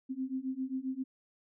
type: beating tone pair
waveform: sine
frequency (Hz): 257.9 / 265.4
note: C4 / C4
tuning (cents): -25 / +25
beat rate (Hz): 7.5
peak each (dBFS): -37 / -36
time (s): 0.09-1.04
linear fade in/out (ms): 20
effects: none